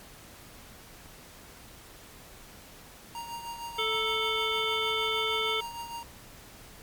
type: click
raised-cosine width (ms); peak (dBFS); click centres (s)
0.5; -33; 1.059
type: tone with tremolo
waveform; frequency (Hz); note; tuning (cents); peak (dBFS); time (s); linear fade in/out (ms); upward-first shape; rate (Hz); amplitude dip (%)
square; 935; A#5; +5; -35; 3.15-6.03; 0; triangle; 6.5; 60
type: harmonic tone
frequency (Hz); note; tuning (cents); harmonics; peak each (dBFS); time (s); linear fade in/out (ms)
440; A4; 0; 1 / 3 / 5 / 7 / 8; -33 / -33 / -33 / -33 / -33; 3.78-5.61; 10
effects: pink hiss -50 dBFS RMS until 6.82 s + MP3 96 kbps